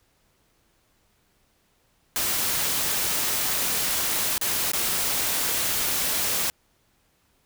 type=noise with dropouts; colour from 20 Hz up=white; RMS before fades=-25 dBFS; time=2.16-6.5 s; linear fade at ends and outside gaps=0 ms; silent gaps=4.38-4.413 / 4.718-4.734 s; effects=pink hiss -66 dBFS RMS until 7.45 s